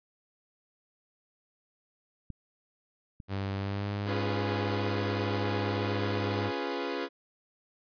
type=clicks; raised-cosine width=5 ms; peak=-27 / -31 dBFS; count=2; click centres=2.303 / 3.202 s
type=tone with pitch glide; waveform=sawtooth; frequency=98 to 101.69 Hz; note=G2 to G#2; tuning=0 to -36 cents; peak=-27 dBFS; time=3.28-6.52 s; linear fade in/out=50 ms; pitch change=+64 cents; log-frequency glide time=3.58-3.89 s
type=chord; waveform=sawtooth; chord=C# dominant seventh; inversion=none; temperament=equal with one note detuned; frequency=277.2 / 347.8 / 415.3 / 493.9 Hz; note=C#4 / E#4 / G#4 / B4; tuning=0 / -7 / 0 / 0 cents; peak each=-33 dBFS; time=4.05-7.09 s; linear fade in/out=50 ms
effects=resampled to 11025 Hz